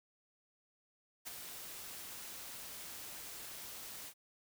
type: noise with ADSR envelope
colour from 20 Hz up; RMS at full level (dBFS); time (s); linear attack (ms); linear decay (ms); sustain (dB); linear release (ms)
white; -42; 1.25-4.14; 27; 10; -6; 68
effects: none